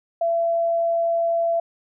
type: tone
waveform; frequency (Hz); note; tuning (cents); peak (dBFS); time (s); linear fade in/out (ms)
sine; 673; E5; +36; -18; 0.21-1.6; 5
effects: none